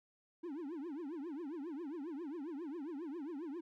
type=tone with vibrato; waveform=triangle; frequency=308.9 Hz; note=D#4; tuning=12 cents flat; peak=-39 dBFS; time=0.43-3.61 s; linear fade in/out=10 ms; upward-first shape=triangle; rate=7.4 Hz; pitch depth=300 cents each way; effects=none